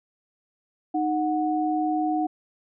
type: tone pair together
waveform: sine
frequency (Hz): 309.3 / 735.6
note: D#4 / F#5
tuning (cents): -10 / -10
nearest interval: octave + minor third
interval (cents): 1500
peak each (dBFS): -24 / -25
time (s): 0.94-2.27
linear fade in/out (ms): 10
effects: none